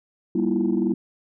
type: tone cluster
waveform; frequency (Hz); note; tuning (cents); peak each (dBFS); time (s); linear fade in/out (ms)
sine; 196.4 / 238.8 / 319.5 / 342.7; G3 / A#3 / D#4 / F4; +4 / +42 / +46 / -33; -24; 0.35-0.94; 5
effects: tanh soft clip ceiling -12 dBFS